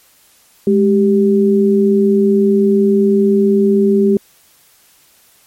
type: tone pair together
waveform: sine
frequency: 207.7 / 392.1 Hz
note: G#3 / G4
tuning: 0 / 0 cents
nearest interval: major seventh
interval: 1100 cents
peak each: -11 dBFS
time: 0.67-4.17 s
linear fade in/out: 2 ms
effects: white hiss -50 dBFS RMS until 5.46 s + MP3 64 kbps